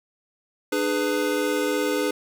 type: chord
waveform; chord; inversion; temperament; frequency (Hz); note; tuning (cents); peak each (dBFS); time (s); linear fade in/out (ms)
square; G# diminished; second; just; 299 / 415.3 / 498.4; D4 / G#4 / B4; +31 / 0 / +16; -27; 0.72-2.11; 5
effects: none